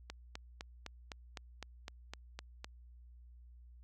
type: click train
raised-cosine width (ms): 0.2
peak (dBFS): -26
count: 11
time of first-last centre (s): 0.1-2.645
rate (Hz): 3.93
effects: added 60 Hz sine -54 dBFS peak until 3.83 s